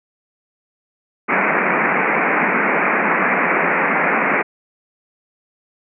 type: band-pass noise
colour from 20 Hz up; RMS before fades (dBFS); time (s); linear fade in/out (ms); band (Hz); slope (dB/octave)
white; -17; 1.28-4.43; 20; 160 to 2400; 96
effects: none